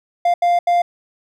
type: tone bursts at uneven times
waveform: triangle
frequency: 698.5 Hz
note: F5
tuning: in tune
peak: -10 dBFS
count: 3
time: 0.25-0.34 / 0.42-0.59 / 0.67-0.82 s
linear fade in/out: 5 ms
effects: none